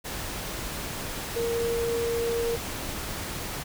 sine tone in noise, 466.2 Hz, A#4, in tune, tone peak -25 dBFS, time 1.35-2.57 s, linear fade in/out 20 ms, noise pink, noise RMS -34 dBFS, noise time 0.04-3.64 s, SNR +6 dB, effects none

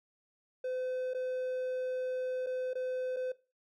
triangle tone with dropouts, 510 Hz, C5, 44 cents flat, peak -31 dBFS, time 0.64-3.32 s, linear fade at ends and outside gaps 5 ms, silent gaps 1.136-1.146 / 2.463-2.468 / 2.734-2.753 / 3.163-3.167 s, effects noise-tail reverb RT60 0.3 s tail -18 dB re dry

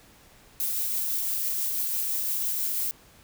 violet noise with tremolo, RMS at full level -27 dBFS, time 0.6-2.91 s, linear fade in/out 0 ms, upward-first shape triangle, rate 6 Hz, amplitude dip 25%, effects pink hiss -55 dBFS RMS until 3.23 s

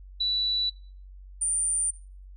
sine tone pair in turn, 3951 / 9082 Hz, B7 / C#9, 0 / +41 cents, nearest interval octave + major second, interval 1441 cents, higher second, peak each -23 dBFS, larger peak neither, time 0.2-0.7 / 1.41-1.91 s, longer neither, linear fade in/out 10 ms, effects noise-tail reverb RT60 0.4 s tail -20 dB re dry + added 47 Hz sine -43 dBFS peak until 2.36 s

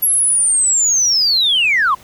sine linear sweep, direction down, 11450 to 985 Hz, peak -10 dBFS, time 0.02-1.95 s, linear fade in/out 10 ms, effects tanh soft clip ceiling -7 dBFS + pink hiss -44 dBFS RMS until 2.03 s

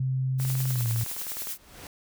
sine tone with pitch glide, 130.81 to 114.54 Hz, C3 to A#2, 0 to -30 cents, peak -24 dBFS, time 0-1.04 s, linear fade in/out 5 ms, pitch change -230 cents, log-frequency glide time 0.69-0.9 s
blue noise with tremolo, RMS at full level -33 dBFS, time 0.38-1.58 s, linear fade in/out 50 ms, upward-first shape sine, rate 10 Hz, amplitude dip 35%
click train, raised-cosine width 0.5 ms, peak -26 dBFS, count 22, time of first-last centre 0.4-1.471 s, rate 19.6 Hz
pink noise with exponential growth, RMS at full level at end -40 dBFS, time 1.27-1.87 s, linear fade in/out 2 ms, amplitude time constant 130 ms
effects none

